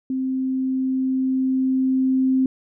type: tone with level ramp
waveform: sine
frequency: 261.6 Hz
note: C4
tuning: in tune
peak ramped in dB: -21 to -15 dBFS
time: 0.1-2.46 s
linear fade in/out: 2 ms
effects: none